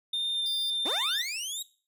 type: tone with pitch glide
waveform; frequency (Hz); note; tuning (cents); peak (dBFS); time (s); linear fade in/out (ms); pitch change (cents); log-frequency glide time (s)
triangle; 3622 to 3593; A7 to A7; +49 to +36; -26; 0.13-1.22; 5; -13; 0.33-0.41
type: tone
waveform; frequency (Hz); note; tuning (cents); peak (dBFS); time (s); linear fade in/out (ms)
sawtooth; 4867; D#8; -39; -34; 0.46-0.7; 0
type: linear sweep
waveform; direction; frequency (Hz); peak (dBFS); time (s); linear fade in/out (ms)
20% pulse; up; 220 to 3873; -27; 0.85-1.63; 10
effects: noise-tail reverb RT60 0.4 s tail -19 dB re dry